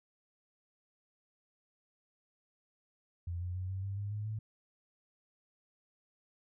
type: tone with pitch steps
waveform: sine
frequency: 86.5 / 89.34 / 92.28 / 95.31 / 98.45 / 101.68 / 105.03 / 108.48 Hz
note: F2 / F2 / F#2 / G2 / G2 / G#2 / G#2 / A2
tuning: -16 / +40 / -4 / -48 / +8 / -36 / +20 / -24 cents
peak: -35 dBFS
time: 3.27-4.39 s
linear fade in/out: 5 ms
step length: 140 ms
effects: none